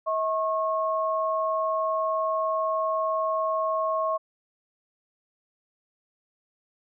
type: tone pair together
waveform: sine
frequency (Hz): 641 / 1088.4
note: E5 / C#6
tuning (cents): -49 / -32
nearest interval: major sixth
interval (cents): 917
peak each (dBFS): -26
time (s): 0.06-4.18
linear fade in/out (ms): 20
effects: none

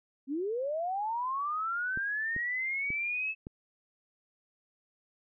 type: linear sweep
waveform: sine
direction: up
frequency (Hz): 254.9 to 2622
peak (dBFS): -30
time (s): 0.27-3.35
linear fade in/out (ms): 50
type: clicks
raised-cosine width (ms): 3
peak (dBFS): -28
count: 4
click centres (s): 1.974 / 2.364 / 2.904 / 3.469
effects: none

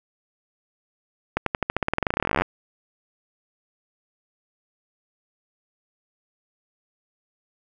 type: accelerating click train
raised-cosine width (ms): 0.5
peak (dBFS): -6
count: 29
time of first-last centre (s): 1.37-2.42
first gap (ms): 93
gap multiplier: 0.92
effects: none

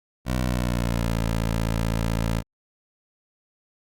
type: tone with pitch glide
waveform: 15% pulse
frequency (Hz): 62.7 to 55.86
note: B1 to A1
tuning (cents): +27 to +27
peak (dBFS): -16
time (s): 0.25-2.43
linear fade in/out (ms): 50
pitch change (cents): -200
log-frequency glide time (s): 0.41-1.2
effects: Opus 48 kbps

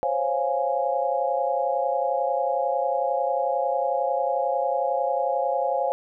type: chord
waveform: sine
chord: Db major seventh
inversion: third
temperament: equal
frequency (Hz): 523.3 / 554.4 / 698.5 / 830.6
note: C5 / Db5 / F5 / Ab5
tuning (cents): 0 / 0 / 0 / 0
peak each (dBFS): -27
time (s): 0.03-5.92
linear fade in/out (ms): 0
effects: none

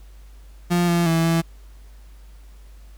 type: tone with pitch steps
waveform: 35% pulse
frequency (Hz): 174.8 / 171.5 / 164.4 / 165.7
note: F3 / F3 / E3 / E3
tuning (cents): +2 / -31 / -4 / +9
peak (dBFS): -15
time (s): 0.7-1.42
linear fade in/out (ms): 20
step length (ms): 180
effects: added 50 Hz sine -41 dBFS peak until 2.97 s + pink hiss -57 dBFS RMS until 2.97 s

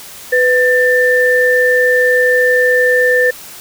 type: tone pair together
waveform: sine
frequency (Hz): 498.6 / 1783.5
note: B4 / A6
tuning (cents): +16 / +23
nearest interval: octave + minor seventh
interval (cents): 2207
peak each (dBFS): -11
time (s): 0.32-3.31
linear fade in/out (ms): 10
effects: white hiss -33 dBFS RMS until 3.6 s

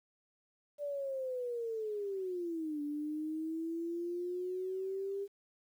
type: linear two-way sweep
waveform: sine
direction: down then up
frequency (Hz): 587.3 to 290.6 to 401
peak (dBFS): -35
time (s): 0.78-5.28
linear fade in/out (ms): 50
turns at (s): 2.82
effects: 11-bit

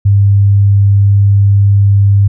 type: tone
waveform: sine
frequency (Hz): 100.1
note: G2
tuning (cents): +37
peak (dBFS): -4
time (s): 0.05-2.28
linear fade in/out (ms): 10
effects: none

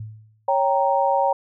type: tone with exponential decay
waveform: sine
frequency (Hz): 108.5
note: A2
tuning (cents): -24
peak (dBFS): -28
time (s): 0-0.51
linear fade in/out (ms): 5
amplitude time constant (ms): 110
type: chord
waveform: sine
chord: G diminished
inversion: second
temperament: equal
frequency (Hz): 554.4 / 784 / 932.3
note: Db5 / G5 / Bb5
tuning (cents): 0 / 0 / 0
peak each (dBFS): -21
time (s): 0.48-1.33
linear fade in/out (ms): 5
effects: none

